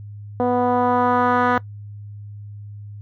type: tone with low-pass filter sweep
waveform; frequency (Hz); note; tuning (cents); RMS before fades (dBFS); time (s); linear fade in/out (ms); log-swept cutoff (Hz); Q
10% pulse; 246.6; B3; -2; -18; 0.4-1.58; 0; 620 to 1700; 1.5
effects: noise-tail reverb RT60 0.1 s tail -20 dB re dry + added 103 Hz sine -33 dBFS peak until 3.01 s